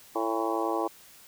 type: harmonic tone with a mistuned harmonic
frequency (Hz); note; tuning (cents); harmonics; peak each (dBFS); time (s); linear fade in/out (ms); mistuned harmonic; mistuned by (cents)
111.7; A2; +27; 3 / 4 / 5 / 6 / 7 / 8 / 9 / 10; -31 / -34 / -35 / -36 / -33 / -38 / -35 / -37; 0.15-0.88; 10; 7; +45
effects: white hiss -53 dBFS RMS until 1.27 s